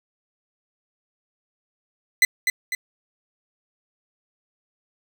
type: tone with echo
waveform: 40% pulse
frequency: 2022 Hz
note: B6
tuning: 40 cents sharp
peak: -11 dBFS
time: 2.22-2.25 s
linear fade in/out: 2 ms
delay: 250 ms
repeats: 2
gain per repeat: -6 dB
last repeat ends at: 2.75 s
effects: none